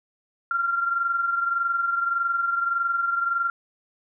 sine tone pair together, 1378.3 / 1400 Hz, F6 / F6, -23 / +4 cents, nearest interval unison, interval 27 cents, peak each -22 / -30 dBFS, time 0.51-3.5 s, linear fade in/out 2 ms, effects none

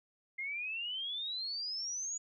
sine exponential sweep, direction up, 2093 to 6900 Hz, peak -36 dBFS, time 0.38-2.18 s, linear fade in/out 10 ms, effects none

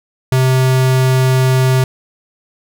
square tone, 130 Hz, C3, 11 cents flat, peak -10 dBFS, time 0.32-1.84 s, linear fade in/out 2 ms, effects none

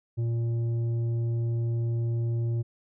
sine tone with tanh clipping, 116.54 Hz, A#2, in tune, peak -26 dBFS, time 0.17-2.63 s, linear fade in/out 20 ms, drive 7 dB, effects none

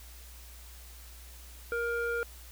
square tone with low-pass filter, 470 Hz, A#4, 14 cents sharp, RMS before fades -32 dBFS, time 1.72-2.23 s, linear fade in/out 0 ms, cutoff 1600 Hz, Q 3.7, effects added 60 Hz sine -48 dBFS peak until 2.51 s + white hiss -53 dBFS RMS until 2.51 s

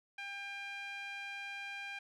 sawtooth tone with band-pass filter, 799 Hz, G5, 33 cents sharp, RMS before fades -44 dBFS, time 0.18-1.99 s, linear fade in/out 5 ms, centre 2200 Hz, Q 2.9, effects none

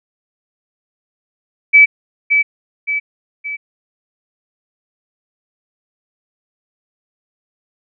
sine tone with echo, 2299 Hz, D7, 37 cents flat, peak -3 dBFS, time 1.73-1.86 s, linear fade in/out 20 ms, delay 570 ms, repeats 3, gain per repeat -6 dB, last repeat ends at 3.57 s, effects none

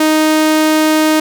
sawtooth tone, 311.1 Hz, D#4, in tune, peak -5 dBFS, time 0-1.2 s, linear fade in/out 5 ms, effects none

